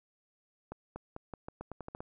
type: accelerating click train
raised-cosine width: 1 ms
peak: -27 dBFS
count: 11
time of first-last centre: 0.72-2.005 s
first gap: 240 ms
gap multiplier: 0.85
effects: none